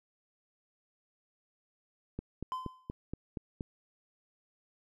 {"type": "click train", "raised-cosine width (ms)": 3, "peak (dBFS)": -24, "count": 7, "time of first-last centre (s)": [2.19, 3.608], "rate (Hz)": 4.23}
{"type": "tone with exponential decay", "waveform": "triangle", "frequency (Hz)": 1026, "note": "C6", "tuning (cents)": -34, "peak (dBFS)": -29, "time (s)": [2.52, 2.91], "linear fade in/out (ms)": 0, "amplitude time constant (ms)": 83}
{"effects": []}